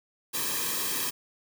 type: noise with comb filter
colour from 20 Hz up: white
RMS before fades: -30 dBFS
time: 0.33-1.11 s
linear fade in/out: 20 ms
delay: 1.4 ms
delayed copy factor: -0.85
effects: none